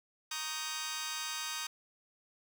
10% pulse chord, Eb dominant seventh, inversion second, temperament just, 933.4 / 1120.1 / 1244.5 / 1555.6 Hz, Bb5 / Db6 / Eb6 / G6, +2 / +18 / 0 / -14 cents, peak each -35 / -39 / -33 / -34 dBFS, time 0.31-1.67 s, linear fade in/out 5 ms, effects none

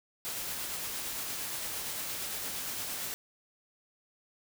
white noise with tremolo, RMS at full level -36 dBFS, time 0.25-3.14 s, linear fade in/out 0 ms, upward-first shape triangle, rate 8.7 Hz, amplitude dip 25%, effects none

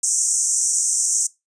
white band-pass noise, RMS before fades -20 dBFS, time 0.03-1.27 s, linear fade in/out 5 ms, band 5800 to 9000 Hz, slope 96 dB/octave, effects noise-tail reverb RT60 0.2 s tail -20 dB re dry + resampled to 22050 Hz

